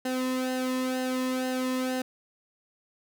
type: tone with flanger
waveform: sawtooth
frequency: 256.6 Hz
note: C4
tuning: 34 cents flat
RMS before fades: -29 dBFS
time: 0.05-2.02 s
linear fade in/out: 5 ms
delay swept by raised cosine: 0.86 to 1.37 ms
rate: 2.1 Hz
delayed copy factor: -0.7
effects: none